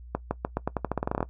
accelerating click train, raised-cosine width 1 ms, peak -12 dBFS, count 16, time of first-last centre 0.15-1.228 s, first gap 160 ms, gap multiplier 0.87, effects noise-tail reverb RT60 0.1 s tail -19 dB re dry + added 60 Hz sine -42 dBFS peak until 1.29 s

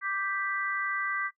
sine chord, G major, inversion second, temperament equal, 1174.7 / 1568 / 1975.5 Hz, D6 / G6 / B6, 0 / 0 / 0 cents, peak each -33 dBFS, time 0.01-1.31 s, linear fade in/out 50 ms, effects noise-tail reverb RT60 0.1 s tail -18 dB re dry

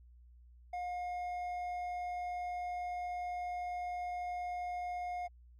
sine tone with hard clipping, 715 Hz, F5, 41 cents sharp, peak -38 dBFS, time 0.73-5.27 s, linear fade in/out 5 ms, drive 5 dB, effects added 60 Hz sine -56 dBFS peak until 5.59 s + AAC 48 kbps

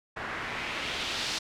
white noise with low-pass filter sweep, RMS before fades -34 dBFS, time 0.16-1.39 s, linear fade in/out 10 ms, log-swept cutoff 1500 to 4800 Hz, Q 1.5, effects none

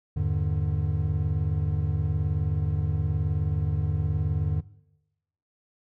triangle tone cluster, 82.2 / 101.2 / 149.1 Hz, E2 / G#2 / D3, -4 / -44 / +27 cents, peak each -26 dBFS, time 0.16-4.61 s, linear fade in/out 10 ms, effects noise-tail reverb RT60 0.9 s tail -20 dB re dry

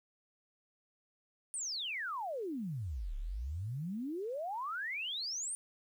sine exponential two-way sweep, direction down then up, 9300 to 32.7 to 9300 Hz, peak -36 dBFS, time 1.54-5.55 s, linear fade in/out 0 ms, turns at 3.16 s, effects 11-bit

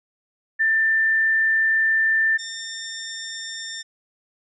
sine / 5% pulse tone pair in turn, 1783 / 1807.9 Hz, A6 / A6, +22 / +46 cents, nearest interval unison, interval 24 cents, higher second, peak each -16 dBFS, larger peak neither, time 0.59-2.38 / 2.38-3.83 s, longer first, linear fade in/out 20 ms, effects resampled to 16000 Hz

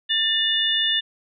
sine tone cluster, 1787 / 2892 / 3547 Hz, A6 / F#7 / A7, +26 / -40 / +13 cents, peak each -26 / -23 / -21 dBFS, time 0.09-1.01 s, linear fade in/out 20 ms, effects none

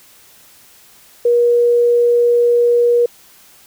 sine tone, 478 Hz, A#4, 43 cents sharp, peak -9 dBFS, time 1.25-3.06 s, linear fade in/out 5 ms, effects white hiss -46 dBFS RMS until 3.66 s

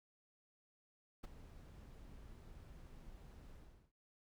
brown noise with ADSR envelope, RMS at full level -42 dBFS, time 1.23-3.92 s, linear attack 15 ms, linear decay 12 ms, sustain -14 dB, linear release 380 ms, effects none

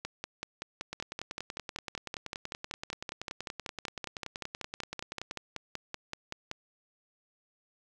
two click trains, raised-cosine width 0.2 ms, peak -20 / -19 dBFS, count 47 / 35, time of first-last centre 0.93-5.311 / 0.05-6.514 s, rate 10.5 / 5.26 Hz, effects none

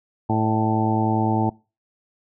harmonic tone with a mistuned harmonic, 110 Hz, A2, in tune, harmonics 1 / 2 / 3 / 4 / 5 / 6 / 7 / 8, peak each -23 / -24 / -25 / -32 / -35 / -32 / -26 / -26 dBFS, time 0.29-1.5 s, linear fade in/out 10 ms, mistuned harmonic 5, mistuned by +54 cents, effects noise-tail reverb RT60 0.3 s tail -23 dB re dry

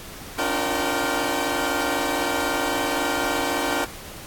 15% pulse tone cluster, 276.4 / 300.3 / 351.7 / 469.4 / 770 Hz, C#4 / D4 / F4 / A#4 / G5, -5 / +39 / +12 / +12 / -31 cents, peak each -22 dBFS, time 0.38-3.85 s, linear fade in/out 10 ms, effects pink hiss -39 dBFS RMS until 4.26 s + AAC 64 kbps

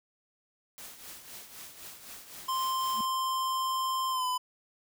white noise with tremolo, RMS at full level -44 dBFS, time 0.78-3.05 s, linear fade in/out 0 ms, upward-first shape triangle, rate 3.9 Hz, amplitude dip 65%
square tone with pitch glide, 1046.5 to 1005.6 Hz, C6 to B5, 0 to +31 cents, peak -29 dBFS, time 2.48-4.38 s, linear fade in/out 10 ms, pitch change -69 cents, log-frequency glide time 4.1-4.26 s
triangle tone with exponential growth, 220 Hz, A3, in tune, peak -32 dBFS, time 2.9-3.01 s, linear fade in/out 2 ms, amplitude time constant 22 ms
effects none

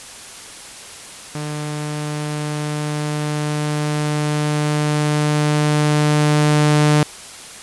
sawtooth tone with level ramp, 149.8 Hz, D3, 35 cents sharp, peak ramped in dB -20 to -7 dBFS, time 1.35-7.03 s, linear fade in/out 2 ms, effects white hiss -36 dBFS RMS until 7.62 s + resampled to 24000 Hz

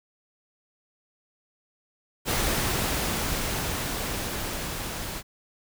pink noise with level ramp, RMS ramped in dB -25 to -34 dBFS, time 2.25-5.23 s, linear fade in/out 50 ms, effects none

